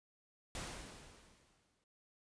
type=noise with exponential decay; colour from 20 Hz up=pink; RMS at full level=-42 dBFS; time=0.55-1.84 s; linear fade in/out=1 ms; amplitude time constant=280 ms; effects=resampled to 22050 Hz